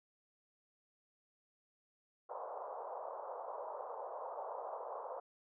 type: band-pass noise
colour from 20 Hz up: pink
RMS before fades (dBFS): -45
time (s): 2.29-5.2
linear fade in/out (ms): 5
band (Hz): 490 to 1100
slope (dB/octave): 48
effects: none